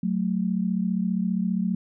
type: tone pair together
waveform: sine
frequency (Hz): 185 / 220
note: F#3 / A3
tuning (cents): 0 / 0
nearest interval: minor third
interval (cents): 300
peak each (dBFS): -24 / -26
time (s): 0.03-1.75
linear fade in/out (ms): 5
effects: none